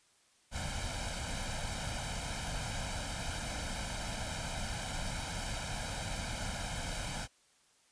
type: noise with comb filter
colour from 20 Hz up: pink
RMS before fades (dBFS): -38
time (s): 0.51-7.28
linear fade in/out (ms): 50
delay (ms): 1.3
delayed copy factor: +0.75
effects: white hiss -68 dBFS RMS until 7.91 s + resampled to 22050 Hz